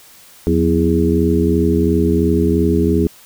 harmonic tone with a mistuned harmonic, 82.9 Hz, E2, 10 cents sharp, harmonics 1 / 2 / 3 / 4 / 5, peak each -18 / -18 / -18 / -18 / -18 dBFS, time 0.47-3.07 s, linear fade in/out 0 ms, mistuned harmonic 2, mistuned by +110 cents, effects white hiss -44 dBFS RMS until 3.25 s

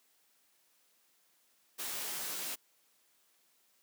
white noise with comb filter, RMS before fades -39 dBFS, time 1.78-2.56 s, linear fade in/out 20 ms, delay 15 ms, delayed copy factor -0.7, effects white hiss -71 dBFS RMS until 3.82 s + high-pass 200 Hz 12 dB/octave

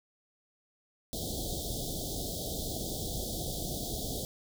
pink band-stop noise, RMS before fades -36 dBFS, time 1.13-4.25 s, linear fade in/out 0 ms, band 760 to 3300 Hz, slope 96 dB/octave, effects none

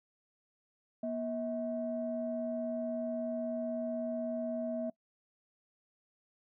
sine tone pair together, 239.8 / 644 Hz, A#3 / E5, +49 / -41 cents, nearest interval octave + perfect fourth, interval 1710 cents, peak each -36 / -35 dBFS, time 1.03-4.9 s, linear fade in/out 5 ms, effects noise-tail reverb RT60 0.1 s tail -22 dB re dry + tanh soft clip ceiling -25 dBFS

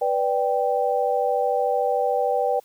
sine chord, G major, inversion first, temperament equal, 493.9 / 587.3 / 784 Hz, B4 / D5 / G5, 0 / 0 / 0 cents, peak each -23 / -25 / -23 dBFS, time 0.01-2.6 s, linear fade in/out 10 ms, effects white hiss -58 dBFS RMS until 2.64 s

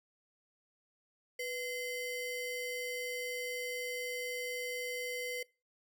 square ring-modulated tone, 1280 Hz, D#6, 49 cents sharp, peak -34 dBFS, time 1.39-5.43 s, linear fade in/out 5 ms, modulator 784 Hz, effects noise-tail reverb RT60 0.3 s tail -23 dB re dry

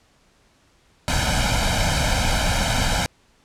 pink noise with comb filter, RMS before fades -20 dBFS, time 1.08-3.06 s, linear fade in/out 0 ms, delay 1.3 ms, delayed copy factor +0.85, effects pink hiss -59 dBFS RMS until 3.44 s + low-pass 8000 Hz 12 dB/octave

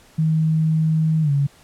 sine tone with pitch glide, 158.4 to 141.12 Hz, D#3 to C#3, +31 to +31 cents, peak -15 dBFS, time 0.18-1.47 s, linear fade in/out 10 ms, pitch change -200 cents, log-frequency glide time 1.22-1.31 s, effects pink hiss -51 dBFS RMS until 1.63 s + low-pass 12000 Hz 12 dB/octave

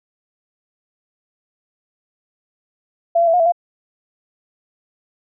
sine tone with pitch steps, 677 / 683 / 661 / 715 / 662 / 697 Hz, E5 / F5 / E5 / F5 / E5 / F5, +46 / -39 / +5 / +41 / +7 / -4 cents, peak -11 dBFS, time 3.15-3.522 s, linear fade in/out 10 ms, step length 62 ms, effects none

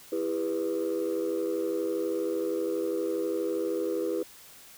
sine chord, E minor, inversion none, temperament equal with one note detuned, 329.6 / 402.1 / 493.9 Hz, E4 / G4 / B4, 0 / +44 / 0 cents, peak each -30 dBFS, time 0.12-4.23 s, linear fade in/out 5 ms, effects tanh soft clip ceiling -22 dBFS + white hiss -51 dBFS RMS until 4.77 s

